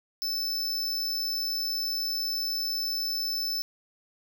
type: tone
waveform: square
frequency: 5274 Hz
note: E8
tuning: in tune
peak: -28 dBFS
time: 0.22-3.62 s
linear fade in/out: 0 ms
effects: 10-bit